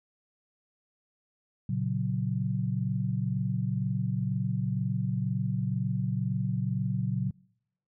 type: chord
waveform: sine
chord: F# major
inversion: first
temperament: equal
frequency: 116.54 / 138.59 / 185 Hz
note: A#2 / C#3 / F#3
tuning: 0 / 0 / 0 cents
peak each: -31 dBFS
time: 1.69-7.31 s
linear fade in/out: 5 ms
effects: noise-tail reverb RT60 0.8 s tail -26 dB re dry